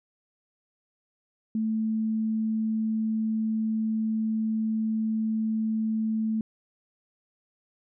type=tone; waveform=sine; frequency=220 Hz; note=A3; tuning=in tune; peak=-24 dBFS; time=1.55-6.41 s; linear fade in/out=2 ms; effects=none